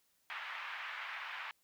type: band-pass noise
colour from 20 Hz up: white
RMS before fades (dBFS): -44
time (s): 0.3-1.51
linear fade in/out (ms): 0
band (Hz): 930 to 2500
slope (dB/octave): 24
effects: white hiss -75 dBFS RMS until 1.63 s